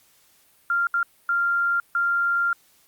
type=tone bursts at uneven times; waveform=sine; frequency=1391 Hz; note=F6; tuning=7 cents flat; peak=-19 dBFS; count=4; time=0.7-0.87 / 0.94-1.03 / 1.29-1.8 / 1.95-2.53 s; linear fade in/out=2 ms; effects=white hiss -59 dBFS RMS until 2.87 s + Opus 48 kbps